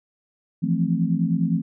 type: chord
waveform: sine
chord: F major seventh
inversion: third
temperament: equal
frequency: 164.81 / 174.61 / 220 / 261.6 Hz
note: E3 / F3 / A3 / C4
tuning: 0 / 0 / 0 / 0 cents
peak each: -23 / -23 / -26 / -27 dBFS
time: 0.62-1.62 s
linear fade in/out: 20 ms
effects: none